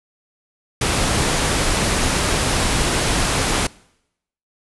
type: low-pass noise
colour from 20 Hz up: pink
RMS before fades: -19 dBFS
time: 0.81-3.67 s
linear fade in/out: 5 ms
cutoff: 11000 Hz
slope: 96 dB/octave
effects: noise-tail reverb RT60 0.8 s tail -23 dB re dry